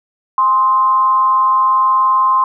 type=tone with frequency modulation; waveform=sine; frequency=1046.5 Hz; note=C6; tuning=in tune; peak=-9 dBFS; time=0.38-2.44 s; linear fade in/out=2 ms; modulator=217 Hz; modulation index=0.32; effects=none